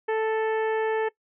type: harmonic tone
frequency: 440 Hz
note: A4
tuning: in tune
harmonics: 1 / 2 / 3 / 4 / 5 / 6 / 7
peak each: -23 / -30 / -41 / -34 / -41 / -46 / -50 dBFS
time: 0.08-1.09 s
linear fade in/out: 10 ms
effects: noise-tail reverb RT60 0.1 s tail -21 dB re dry